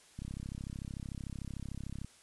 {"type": "click train", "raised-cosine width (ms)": 5, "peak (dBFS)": -29, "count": 63, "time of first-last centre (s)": [0.19, 2.046], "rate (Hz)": 33.4, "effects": ["white hiss -61 dBFS RMS until 2.22 s", "resampled to 24000 Hz"]}